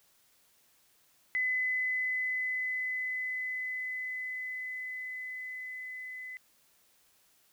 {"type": "tone with level ramp", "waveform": "sine", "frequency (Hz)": 2016, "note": "B6", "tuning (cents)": 35, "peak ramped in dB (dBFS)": [-27, -40], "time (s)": [1.35, 6.37], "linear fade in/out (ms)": 0, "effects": ["white hiss -67 dBFS RMS until 7.52 s"]}